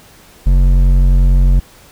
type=tone with hard clipping; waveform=triangle; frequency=45.6 Hz; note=F#1; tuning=24 cents flat; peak=-8 dBFS; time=0.46-1.6 s; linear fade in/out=10 ms; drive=12 dB; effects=pink hiss -43 dBFS RMS until 1.91 s